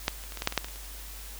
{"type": "clicks", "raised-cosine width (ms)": 0.2, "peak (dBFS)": [-7, -27, -24, -20, -14, -6, -17, -6, -19, -27, -27], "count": 11, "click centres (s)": [0.081, 0.238, 0.322, 0.373, 0.421, 0.474, 0.524, 0.577, 0.645, 0.685, 0.759], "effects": ["added 50 Hz sine -42 dBFS peak until 1.39 s", "white hiss -45 dBFS RMS until 1.39 s"]}